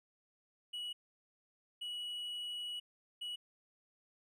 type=tone bursts at uneven times; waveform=triangle; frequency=2928 Hz; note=F#7; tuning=19 cents flat; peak=-38 dBFS; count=3; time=0.73-0.93 / 1.81-2.8 / 3.21-3.36 s; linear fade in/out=10 ms; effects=none